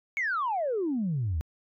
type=exponential sweep; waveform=sine; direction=down; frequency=2261 to 71.2 Hz; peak=-25 dBFS; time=0.17-1.41 s; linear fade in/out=0 ms; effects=tanh soft clip ceiling -22 dBFS